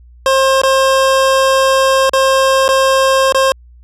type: tone with dropouts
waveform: 25% pulse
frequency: 533 Hz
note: C5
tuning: 32 cents sharp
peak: -5 dBFS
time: 0.26-3.52 s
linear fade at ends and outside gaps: 1 ms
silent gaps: 0.617-0.634 / 2.095-2.134 / 2.68-2.689 / 3.324-3.346 s
effects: added 60 Hz sine -38 dBFS peak until 3.83 s + low-pass 10000 Hz 12 dB/octave